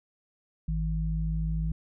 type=tone pair together; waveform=sine; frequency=53.44 / 159.9 Hz; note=A1 / D#3; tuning=-50 / +48 cents; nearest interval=octave + perfect fifth; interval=1898 cents; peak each=-28 / -30 dBFS; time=0.68-1.72 s; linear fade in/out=5 ms; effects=none